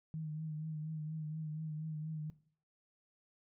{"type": "tone with vibrato", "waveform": "sine", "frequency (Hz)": 155.56, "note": "D#3", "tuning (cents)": 0, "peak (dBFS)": -38, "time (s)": [0.14, 2.3], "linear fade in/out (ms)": 0, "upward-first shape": "triangle", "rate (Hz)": 4.2, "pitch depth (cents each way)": 44, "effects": ["noise-tail reverb RT60 0.5 s tail -17 dB re dry"]}